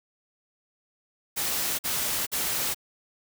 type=noise bursts; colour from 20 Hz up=white; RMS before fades=-28 dBFS; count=3; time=1.36-2.746 s; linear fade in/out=20 ms; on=430 ms; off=48 ms; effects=none